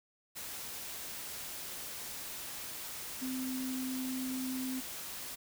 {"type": "tone in noise", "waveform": "sine", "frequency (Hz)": 258.7, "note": "C4", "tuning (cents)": -19, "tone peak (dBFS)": -35, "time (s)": [3.21, 4.81], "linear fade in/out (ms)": 20, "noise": "white", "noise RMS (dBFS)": -43, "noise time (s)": [0.35, 5.36], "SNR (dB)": 5, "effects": []}